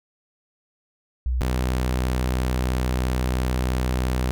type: tone pair in turn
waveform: sine / sawtooth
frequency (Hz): 62 / 63.01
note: B1 / B1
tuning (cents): +7 / +35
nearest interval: unison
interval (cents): 28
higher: second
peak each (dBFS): -20 / -17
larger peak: second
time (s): 1.26-1.41 / 1.41-4.31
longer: second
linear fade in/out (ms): 0
effects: none